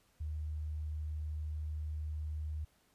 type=tone; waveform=sine; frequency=76.6 Hz; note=D#2; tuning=27 cents flat; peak=-36 dBFS; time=0.2-2.65 s; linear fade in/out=10 ms; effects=pink hiss -71 dBFS RMS until 2.94 s + resampled to 32000 Hz